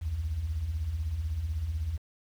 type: beating tone pair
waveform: sine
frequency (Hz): 65.41 / 81.41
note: C2 / E2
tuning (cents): 0 / -21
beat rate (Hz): 16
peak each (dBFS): -36 / -29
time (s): 0.01-1.98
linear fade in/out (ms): 20
effects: tanh soft clip ceiling -23 dBFS + 9-bit